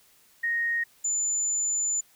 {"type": "tone pair in turn", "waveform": "sine", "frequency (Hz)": [1864.7, 7040], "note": ["A#6", "A8"], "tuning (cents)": [0, 0], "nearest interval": "octave + major seventh", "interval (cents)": 2300, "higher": "second", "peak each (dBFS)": -24, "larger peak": "neither", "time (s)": [[0.43, 0.84], [1.04, 2.01]], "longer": "second", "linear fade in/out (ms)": 10, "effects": ["white hiss -60 dBFS RMS until 2.15 s"]}